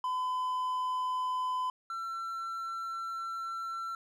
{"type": "tone pair in turn", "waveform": "triangle", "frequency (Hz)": [1012, 1348.1], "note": ["B5", "E6"], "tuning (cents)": [42, 38], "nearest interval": "perfect fourth", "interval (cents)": 496, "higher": "second", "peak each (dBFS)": [-28, -33], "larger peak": "first", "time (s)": [[0.04, 1.7], [1.9, 3.95]], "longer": "second", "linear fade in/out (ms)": 2, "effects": []}